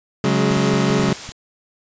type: chord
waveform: 25% pulse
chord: C# suspended fourth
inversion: none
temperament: equal with one note detuned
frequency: 138.59 / 185 / 209.9 Hz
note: C#3 / F#3 / G#3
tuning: 0 / 0 / +19 cents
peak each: -16 dBFS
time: 0.24-1.13 s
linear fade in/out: 2 ms
type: noise with tremolo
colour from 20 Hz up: white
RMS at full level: -31 dBFS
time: 0.51-1.32 s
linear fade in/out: 0 ms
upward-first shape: triangle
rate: 8.4 Hz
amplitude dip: 25%
type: clicks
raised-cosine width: 5 ms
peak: -22 dBFS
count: 8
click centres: 0.512 / 0.572 / 0.737 / 0.903 / 0.995 / 1.038 / 1.09 / 1.291 s
effects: resampled to 16000 Hz